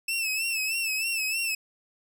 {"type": "tone with vibrato", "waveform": "sawtooth", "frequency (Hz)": 2637, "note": "E7", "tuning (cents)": 0, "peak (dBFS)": -23, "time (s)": [0.08, 1.55], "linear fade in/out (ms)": 5, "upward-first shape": "sine", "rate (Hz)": 3.2, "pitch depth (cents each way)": 70, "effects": []}